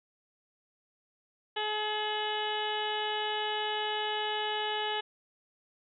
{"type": "harmonic tone with a mistuned harmonic", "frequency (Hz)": 425.3, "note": "G#4", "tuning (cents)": 41, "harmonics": [1, 2, 3, 4, 5, 6, 7, 8, 9], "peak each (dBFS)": [-37, -34, -45, -39, -44, -47, -36, -42, -45], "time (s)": [1.56, 5.01], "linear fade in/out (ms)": 10, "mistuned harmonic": 9, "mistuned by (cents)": -15, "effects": []}